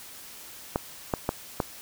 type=clicks; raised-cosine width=1 ms; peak=-10 dBFS; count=4; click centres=0.759 / 1.138 / 1.291 / 1.602 s; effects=white hiss -45 dBFS RMS until 1.81 s